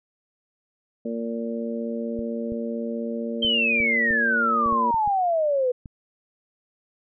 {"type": "harmonic tone", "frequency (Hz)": 115.7, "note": "A#2", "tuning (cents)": -13, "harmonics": [2, 3, 4, 5], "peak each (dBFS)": [-28, -37, -32, -34], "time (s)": [1.05, 4.91], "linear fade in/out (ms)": 5}
{"type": "clicks", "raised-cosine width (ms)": 5, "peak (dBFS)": -26, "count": 10, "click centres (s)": [2.191, 2.521, 3.449, 3.803, 4.107, 4.661, 4.725, 4.943, 5.076, 5.858]}
{"type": "exponential sweep", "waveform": "sine", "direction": "down", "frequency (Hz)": [3165, 487.5], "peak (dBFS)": -19, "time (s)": [3.42, 5.72], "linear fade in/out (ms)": 10}
{"effects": []}